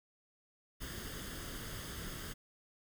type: noise with comb filter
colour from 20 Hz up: pink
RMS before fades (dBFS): -44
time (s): 0.8-2.34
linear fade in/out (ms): 20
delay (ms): 0.61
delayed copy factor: +0.6
effects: none